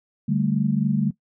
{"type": "chord", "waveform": "sine", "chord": "D suspended fourth", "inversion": "none", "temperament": "equal", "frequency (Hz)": [146.83, 196, 220], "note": ["D3", "G3", "A3"], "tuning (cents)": [0, 0, 0], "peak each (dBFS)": -23, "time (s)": [0.28, 1.11], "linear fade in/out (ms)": 10, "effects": ["noise-tail reverb RT60 0.1 s tail -19 dB re dry"]}